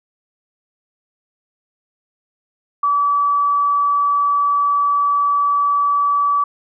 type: tone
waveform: sine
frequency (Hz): 1149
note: D6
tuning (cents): -38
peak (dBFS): -13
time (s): 2.83-6.44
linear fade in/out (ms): 5
effects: none